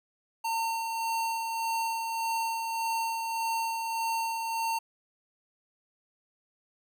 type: tone with tremolo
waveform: square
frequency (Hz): 909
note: A#5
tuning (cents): -44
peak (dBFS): -28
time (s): 0.44-4.79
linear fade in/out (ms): 10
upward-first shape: sine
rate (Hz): 1.7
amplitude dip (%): 35
effects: none

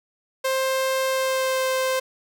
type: tone with pitch glide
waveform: sawtooth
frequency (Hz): 527 to 521.5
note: C5 to C5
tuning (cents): +12 to -6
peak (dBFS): -17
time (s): 0.44-2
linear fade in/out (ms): 10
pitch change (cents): -18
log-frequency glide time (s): 1.08-1.7
effects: none

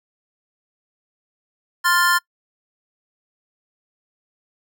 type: chord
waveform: square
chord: F major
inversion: second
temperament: equal with one note detuned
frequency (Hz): 1046.5 / 1402.6 / 1760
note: C6 / F6 / A6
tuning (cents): 0 / +7 / 0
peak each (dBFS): -20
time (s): 1.84-2.19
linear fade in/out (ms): 20
effects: noise-tail reverb RT60 0.1 s tail -24 dB re dry

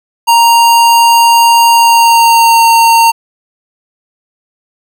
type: tone with pitch glide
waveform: square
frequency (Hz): 932.3 to 917.9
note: A#5 to A#5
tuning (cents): 0 to -27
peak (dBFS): -4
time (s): 0.27-3.12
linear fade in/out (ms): 20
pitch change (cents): -27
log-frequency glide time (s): 1.7-2.62
effects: none

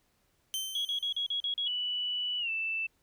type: tone with exponential decay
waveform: sawtooth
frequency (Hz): 3100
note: G7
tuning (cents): -20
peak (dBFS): -27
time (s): 0.54-1.46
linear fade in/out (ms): 0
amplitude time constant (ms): 200
type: tone bursts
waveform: sine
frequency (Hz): 3322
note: G#7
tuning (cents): 0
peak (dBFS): -29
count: 7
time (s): 0.75-1.678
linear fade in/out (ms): 2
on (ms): 100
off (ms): 38
type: tone with pitch glide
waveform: sine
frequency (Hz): 2960 to 2652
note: F#7 to E7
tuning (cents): 0 to +10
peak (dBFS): -30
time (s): 1.66-2.87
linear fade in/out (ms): 10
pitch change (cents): -190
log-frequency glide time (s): 2.39-2.5
effects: pink hiss -72 dBFS RMS until 3.02 s

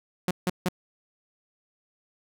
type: tone bursts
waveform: sawtooth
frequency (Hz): 181.1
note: F#3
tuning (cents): -37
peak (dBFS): -19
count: 3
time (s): 0.28-0.687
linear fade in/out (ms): 2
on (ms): 29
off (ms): 160
effects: none

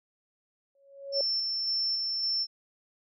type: tone with exponential growth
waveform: sine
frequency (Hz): 554.4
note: C#5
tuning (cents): 0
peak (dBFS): -26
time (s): 0.75-1.21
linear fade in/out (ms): 2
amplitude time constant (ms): 100
type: tone with tremolo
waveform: sine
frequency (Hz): 5370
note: E8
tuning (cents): +31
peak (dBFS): -26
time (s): 1.12-2.47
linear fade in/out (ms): 50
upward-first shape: square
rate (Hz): 1.8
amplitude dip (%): 25
effects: none

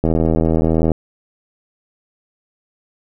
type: click train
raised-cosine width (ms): 2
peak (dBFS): -3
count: 72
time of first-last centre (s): 0.04-0.918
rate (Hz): 80.9
effects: none

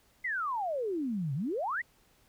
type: exponential two-way sweep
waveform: sine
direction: down then up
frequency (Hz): 2093 to 129.3 to 2093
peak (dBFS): -30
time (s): 0.24-1.82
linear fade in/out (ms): 10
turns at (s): 1.34
effects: pink hiss -66 dBFS RMS until 2.28 s

